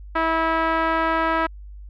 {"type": "tone with low-pass filter", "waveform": "5% pulse", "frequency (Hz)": 325, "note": "E4", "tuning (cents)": -24, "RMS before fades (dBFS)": -21, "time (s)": [0.15, 1.47], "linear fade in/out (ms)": 10, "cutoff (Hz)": 1300, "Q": 1.5, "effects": ["added 50 Hz sine -36 dBFS peak until 1.89 s"]}